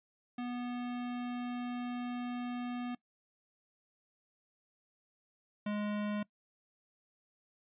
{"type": "tone pair in turn", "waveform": "square", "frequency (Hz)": [244.7, 208.2], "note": ["B3", "G#3"], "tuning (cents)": [-16, 5], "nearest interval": "minor third", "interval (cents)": 279, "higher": "first", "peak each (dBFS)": [-37, -34], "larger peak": "second", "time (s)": [[0.38, 2.95], [5.66, 6.23]], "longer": "first", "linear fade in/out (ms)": 5, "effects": ["noise-tail reverb RT60 0.1 s tail -22 dB re dry", "resampled to 8000 Hz"]}